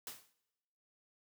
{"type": "noise with exponential decay", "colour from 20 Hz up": "white", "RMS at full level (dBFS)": -42, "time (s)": [0.07, 0.33], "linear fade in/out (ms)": 1, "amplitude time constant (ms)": 56, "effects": ["noise-tail reverb RT60 1.0 s tail -21 dB re dry", "high-pass 100 Hz 12 dB/octave"]}